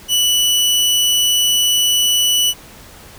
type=tone; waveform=sawtooth; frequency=2960 Hz; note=F#7; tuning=in tune; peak=-9 dBFS; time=0.08-2.54 s; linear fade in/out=50 ms; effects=pink hiss -40 dBFS RMS until 3.18 s